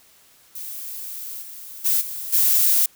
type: noise with level steps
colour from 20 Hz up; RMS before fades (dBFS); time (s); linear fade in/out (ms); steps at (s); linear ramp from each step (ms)
violet; -33 / -38 / -19 / -31 / -17; 0.55-2.86; 5; 1.41 / 1.84 / 2 / 2.32; 20
effects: white hiss -54 dBFS RMS until 2.95 s